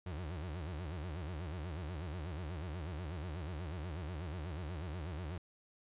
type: tone with vibrato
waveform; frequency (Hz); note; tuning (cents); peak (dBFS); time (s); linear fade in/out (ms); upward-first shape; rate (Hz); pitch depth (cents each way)
35% pulse; 82.41; E2; 0; -38; 0.06-5.38; 5; sine; 8.2; 220
effects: resampled to 8000 Hz